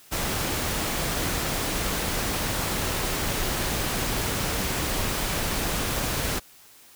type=noise; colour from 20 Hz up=pink; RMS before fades=-27 dBFS; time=0.11-6.4 s; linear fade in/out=20 ms; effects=white hiss -52 dBFS RMS until 6.95 s